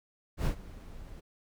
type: noise with ADSR envelope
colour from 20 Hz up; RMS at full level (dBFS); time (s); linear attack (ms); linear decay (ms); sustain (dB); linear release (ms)
brown; -26; 0.37-1.21; 86; 95; -20; 17
effects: none